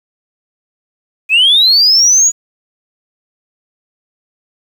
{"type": "linear sweep", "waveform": "sine", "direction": "up", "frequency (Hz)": [2466, 6870], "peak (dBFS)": -4, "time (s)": [1.29, 2.32], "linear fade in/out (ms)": 50, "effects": ["tanh soft clip ceiling -2 dBFS", "7-bit"]}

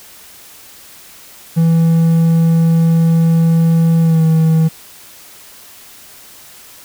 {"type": "tone with pitch glide", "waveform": "triangle", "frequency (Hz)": [164.81, 160.67], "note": ["E3", "E3"], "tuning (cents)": [0, -44], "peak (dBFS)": -6, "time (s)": [1.56, 4.69], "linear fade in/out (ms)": 20, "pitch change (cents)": -44, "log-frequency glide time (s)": [4.01, 4.23], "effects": ["white hiss -39 dBFS RMS until 6.84 s"]}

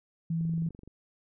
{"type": "tone", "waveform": "sine", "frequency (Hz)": 164.81, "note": "E3", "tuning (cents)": 0, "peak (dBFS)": -27, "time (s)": [0.3, 0.69], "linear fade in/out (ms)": 5}
{"type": "click train", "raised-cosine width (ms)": 3, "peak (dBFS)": -35, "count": 12, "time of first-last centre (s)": [0.41, 0.876], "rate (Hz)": 23.6}
{"effects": []}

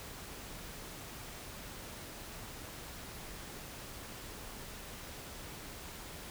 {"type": "silence", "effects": ["pink hiss -47 dBFS RMS until 6.3 s"]}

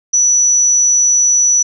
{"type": "tone", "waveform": "sine", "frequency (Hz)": 5920, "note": "F#8", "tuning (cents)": 0, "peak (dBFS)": -8, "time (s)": [0.13, 1.63], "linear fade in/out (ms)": 10, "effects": []}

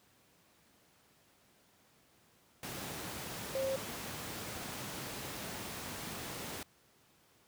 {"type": "tone in noise", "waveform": "sine", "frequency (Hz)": 535, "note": "C5", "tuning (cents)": 38, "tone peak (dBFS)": -32, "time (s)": [3.55, 3.76], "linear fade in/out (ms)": 2, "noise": "pink", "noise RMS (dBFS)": -42, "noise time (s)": [2.63, 6.63], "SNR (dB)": 7, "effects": ["pink hiss -67 dBFS RMS until 7.47 s", "high-pass 100 Hz 12 dB/octave"]}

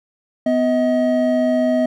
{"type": "tone pair together", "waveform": "triangle", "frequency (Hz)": [250, 634.9], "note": ["B3", "D#5"], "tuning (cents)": [21, 35], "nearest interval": "octave + major third", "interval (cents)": 1614, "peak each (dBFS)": -15, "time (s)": [0.46, 1.86], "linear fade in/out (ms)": 5, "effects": []}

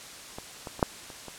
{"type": "clicks", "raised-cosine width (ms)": 1, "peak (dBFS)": [-23, -22, -25, -6, -29, -26], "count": 6, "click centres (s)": [0.385, 0.672, 0.794, 0.828, 1.102, 1.283], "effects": ["white hiss -44 dBFS RMS until 1.38 s", "low-pass 9000 Hz 12 dB/octave"]}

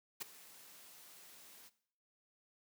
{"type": "noise with ADSR envelope", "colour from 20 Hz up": "white", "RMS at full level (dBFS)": -39, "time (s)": [0.2, 1.7], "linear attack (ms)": 18, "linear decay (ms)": 12, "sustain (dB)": -19, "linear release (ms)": 29, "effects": ["noise-tail reverb RT60 0.6 s tail -17 dB re dry", "high-pass 150 Hz 12 dB/octave"]}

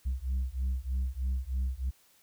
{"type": "beating tone pair", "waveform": "sine", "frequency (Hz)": [63.1, 66.3], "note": ["B1", "C2"], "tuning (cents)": [38, 23], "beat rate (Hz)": 3.2, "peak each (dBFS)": -30, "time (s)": [0.05, 1.91], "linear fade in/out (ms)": 20, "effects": ["tanh soft clip ceiling -26 dBFS", "white hiss -64 dBFS RMS until 2.22 s"]}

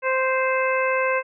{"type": "harmonic tone", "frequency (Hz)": 522, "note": "C5", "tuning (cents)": -4, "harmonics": [1, 2, 3, 4, 5], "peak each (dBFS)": [-22, -25, -27, -28, -29], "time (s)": [0.02, 1.23], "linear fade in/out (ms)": 50, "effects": []}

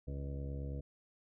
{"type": "harmonic tone with a mistuned harmonic", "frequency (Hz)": 69.3, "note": "C#2", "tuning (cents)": 0, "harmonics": [1, 2, 3, 4, 5, 6, 7, 8, 9], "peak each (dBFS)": [-40, -43, -54, -50, -57, -60, -51, -61, -58], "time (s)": [0.07, 0.81], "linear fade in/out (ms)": 10, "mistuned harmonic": 8, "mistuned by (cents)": 28, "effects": []}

